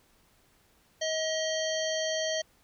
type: harmonic tone with a mistuned harmonic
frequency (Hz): 634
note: D#5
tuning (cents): +32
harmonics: 1 / 3 / 5 / 7 / 9 / 10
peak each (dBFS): -30 / -37 / -36 / -38 / -39 / -42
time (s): 1.01-2.42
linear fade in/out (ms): 10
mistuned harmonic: 9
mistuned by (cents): +28
effects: pink hiss -65 dBFS RMS until 2.63 s